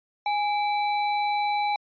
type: tone with sample-and-hold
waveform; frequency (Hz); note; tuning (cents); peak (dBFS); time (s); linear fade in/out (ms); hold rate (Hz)
sine; 828; G#5; -5; -22; 0.26-1.76; 2; 3150
effects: resampled to 11025 Hz